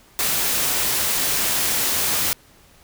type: noise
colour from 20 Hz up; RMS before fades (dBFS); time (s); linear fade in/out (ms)
white; -21; 0.19-2.33; 0
effects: pink hiss -52 dBFS RMS until 2.83 s